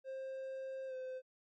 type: tone with pitch glide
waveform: triangle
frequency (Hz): 530 to 516.1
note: C5 to C5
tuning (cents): +22 to -24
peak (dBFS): -39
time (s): 0.04-1.22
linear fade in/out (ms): 50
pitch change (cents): -46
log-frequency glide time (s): 0.87-0.94
effects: MP3 32 kbps